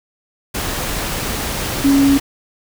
sine tone in noise, 277.2 Hz, C#4, in tune, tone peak -9 dBFS, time 1.84-2.18 s, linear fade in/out 10 ms, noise pink, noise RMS -22 dBFS, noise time 0.54-2.2 s, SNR +10 dB, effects none

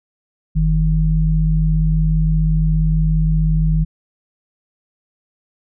sine tone pair together, 46.97 / 158 Hz, F#1 / D#3, +27 / +27 cents, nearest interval octave + major sixth, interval 2100 cents, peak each -15 dBFS, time 0.55-3.85 s, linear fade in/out 20 ms, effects none

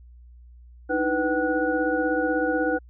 sine tone cluster, 304.5 / 320.7 / 497.5 / 761 / 1463 Hz, D#4 / E4 / B4 / F#5 / F#6, -37 / -48 / +13 / +48 / -20 cents, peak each -27 / -29 / -25 / -30 / -28 dBFS, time 0.89-2.79 s, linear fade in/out 20 ms, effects added 60 Hz sine -45 dBFS peak until 2.89 s

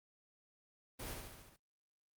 pink noise with echo, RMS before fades -45 dBFS, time 0.99-1.14 s, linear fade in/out 10 ms, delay 71 ms, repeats 6, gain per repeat -3 dB, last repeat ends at 1.566 s, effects Opus 24 kbps

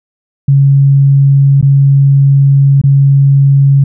sine tone with dropouts, 138.59 Hz, C#3, in tune, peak -3 dBFS, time 0.48-3.84 s, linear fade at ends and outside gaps 5 ms, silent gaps 1.613-1.626 / 2.815-2.837 s, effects none

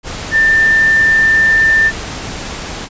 sine tone in noise, 1787 Hz, A6, 26 cents sharp, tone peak -7 dBFS, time 0.31-1.92 s, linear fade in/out 50 ms, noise pink, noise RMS -24 dBFS, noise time 0.03-2.89 s, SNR +14 dB, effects resampled to 16000 Hz

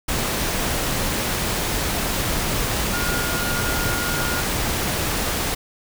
sine tone in noise, 1423 Hz, F6, 32 cents sharp, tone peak -27 dBFS, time 2.93-4.41 s, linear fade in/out 10 ms, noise pink, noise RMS -23 dBFS, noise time 0.08-5.55 s, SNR -7 dB, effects none

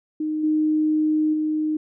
sine tone with level steps, 308.5 Hz, D#4, 15 cents flat, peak -22 / -17 / -20 dBFS, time 0.2-1.77 s, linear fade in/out 5 ms, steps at 0.43 / 1.33 s, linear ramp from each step 10 ms, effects none

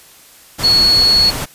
sine tone in noise, 4369 Hz, C#8, 26 cents flat, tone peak -8 dBFS, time 0.63-1.31 s, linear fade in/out 20 ms, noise pink, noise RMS -22 dBFS, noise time 0.58-1.46 s, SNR +11 dB, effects white hiss -43 dBFS RMS until 1.54 s + resampled to 32000 Hz

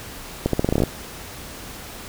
accelerating click train, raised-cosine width 2 ms, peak -5 dBFS, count 11, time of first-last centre 0.46-0.836 s, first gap 73 ms, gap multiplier 0.84, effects pink hiss -37 dBFS RMS until 2.08 s

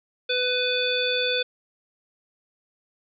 harmonic tone, 498.6 Hz, B4, 16 cents sharp, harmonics 1 / 3 / 5 / 7 / 9, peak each -26 / -30 / -29 / -26 / -33 dBFS, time 0.29-1.43 s, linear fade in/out 10 ms, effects none

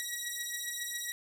10% pulse beating tone pair, 1913 / 1920.3 Hz, A#6 / B6, +44 / -49 cents, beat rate 7.3 Hz, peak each -30 / -29 dBFS, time 0-1.12 s, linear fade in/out 0 ms, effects none

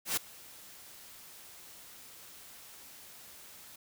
white noise with ADSR envelope, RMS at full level -29 dBFS, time 0.05-3.76 s, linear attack 120 ms, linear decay 6 ms, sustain -23 dB, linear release 5 ms, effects none

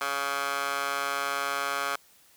15% pulse tone with high-pass filter, 140 Hz, C#3, 18 cents sharp, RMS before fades -30 dBFS, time 0.01-1.96 s, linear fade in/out 2 ms, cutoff 1000 Hz, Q 2.6, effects white hiss -59 dBFS RMS until 2.36 s

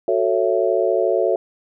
sine chord, F# minor seventh, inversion none, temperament just, 370 / 444 / 555 / 666 Hz, F#4 / A4 / C#5 / E5, 0 / +16 / +2 / +18 cents, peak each -21 dBFS, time 0.08-1.36 s, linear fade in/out 2 ms, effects none

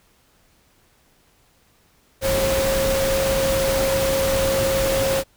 sine tone in noise, 539 Hz, C#5, 49 cents flat, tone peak -19 dBFS, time 2.21-5.24 s, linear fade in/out 50 ms, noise pink, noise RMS -24 dBFS, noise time 2.21-5.24 s, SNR +2 dB, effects pink hiss -59 dBFS RMS until 5.36 s

